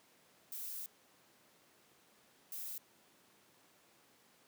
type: noise bursts at uneven times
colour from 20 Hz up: violet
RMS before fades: -44 dBFS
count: 2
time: 0.52-0.86 / 2.52-2.78 s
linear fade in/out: 2 ms
effects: pink hiss -67 dBFS RMS until 4.47 s + high-pass 200 Hz 12 dB/octave